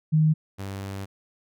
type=tone pair in turn; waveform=sine / sawtooth; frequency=155.8 / 97.92 Hz; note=D#3 / G2; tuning=+3 / -1 cents; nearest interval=minor sixth; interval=804 cents; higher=first; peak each=-16 / -28 dBFS; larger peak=first; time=0.12-0.34 / 0.58-1.06 s; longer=second; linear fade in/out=20 ms; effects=none